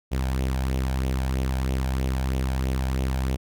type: tone with flanger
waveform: sawtooth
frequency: 65.41 Hz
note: C2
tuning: in tune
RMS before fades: -25 dBFS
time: 0.11-3.37 s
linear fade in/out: 20 ms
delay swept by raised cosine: 0.31 to 1.31 ms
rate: 3.1 Hz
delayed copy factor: +0.5
effects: none